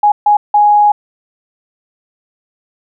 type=tone bursts at uneven times; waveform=sine; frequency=831 Hz; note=G#5; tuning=1 cent sharp; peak=-5 dBFS; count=3; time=0.03-0.12 / 0.26-0.37 / 0.54-0.92 s; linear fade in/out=5 ms; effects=none